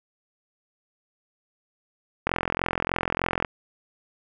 click train, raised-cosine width 0.5 ms, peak -8 dBFS, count 52, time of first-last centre 2.27-3.448 s, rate 43.3 Hz, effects none

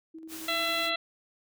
sine tone with tremolo, 321.7 Hz, E4, 42 cents flat, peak -40 dBFS, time 0.14-0.95 s, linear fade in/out 10 ms, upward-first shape square, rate 11 Hz, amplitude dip 40%
white noise, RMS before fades -42 dBFS, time 0.28-0.91 s, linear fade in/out 50 ms
harmonic tone, 671 Hz, E5, 31 cents sharp, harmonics 1 / 2 / 3 / 4 / 5 / 6, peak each -34 / -34 / -34 / -34 / -34 / -34 dBFS, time 0.48-0.96 s, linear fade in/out 5 ms
effects none

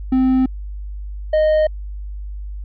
triangle tone pair in turn, 259.5 / 618.7 Hz, C4 / D#5, -14 / -10 cents, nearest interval octave + minor third, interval 1504 cents, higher second, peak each -10 dBFS, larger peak neither, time 0.12-0.46 / 1.33-1.67 s, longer neither, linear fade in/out 5 ms, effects added 50 Hz sine -26 dBFS peak until 2.64 s + resampled to 11025 Hz

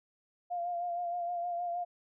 sine tone with vibrato, 698.5 Hz, F5, in tune, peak -32 dBFS, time 0.5-1.85 s, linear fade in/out 20 ms, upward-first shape sine, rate 6.4 Hz, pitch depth 32 cents each way, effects none

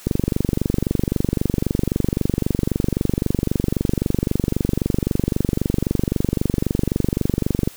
click train, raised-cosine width 3 ms, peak -5 dBFS, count 182, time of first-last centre 0.07-7.675 s, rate 23.8 Hz, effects white hiss -43 dBFS RMS until 7.76 s

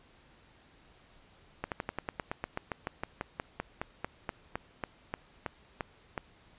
slowing click train, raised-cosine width 0.5 ms, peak -18 dBFS, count 25, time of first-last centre 1.64-6.178 s, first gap 78 ms, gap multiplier 1.07, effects pink hiss -61 dBFS RMS until 6.58 s + resampled to 8000 Hz

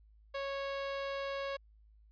sawtooth tone, 552 Hz, C#5, 7 cents flat, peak -32 dBFS, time 0.34-1.57 s, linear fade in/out 10 ms, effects added 53 Hz sine -59 dBFS peak until 2.11 s + resampled to 11025 Hz

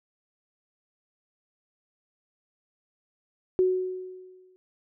sine tone with exponential decay, 370 Hz, F#4, in tune, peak -17 dBFS, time 3.59-4.56 s, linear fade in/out 0 ms, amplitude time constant 210 ms, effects none

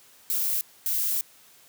violet noise bursts at uneven times, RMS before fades -26 dBFS, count 2, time 0.3-0.61 / 0.86-1.21 s, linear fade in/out 0 ms, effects white hiss -55 dBFS RMS until 1.68 s + high-pass 80 Hz 12 dB/octave

